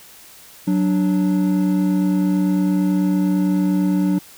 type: tone pair together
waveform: triangle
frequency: 185.33 / 294.2 Hz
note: F#3 / D4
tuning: +3 / +3 cents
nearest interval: minor sixth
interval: 800 cents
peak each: -15 / -17 dBFS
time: 0.67-4.19 s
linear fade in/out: 10 ms
effects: white hiss -44 dBFS RMS until 4.37 s